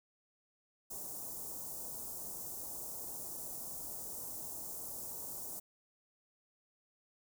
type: band-stop noise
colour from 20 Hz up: white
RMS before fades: -44 dBFS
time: 0.9-5.6 s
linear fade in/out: 10 ms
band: 900 to 6700 Hz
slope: 24 dB/octave
effects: none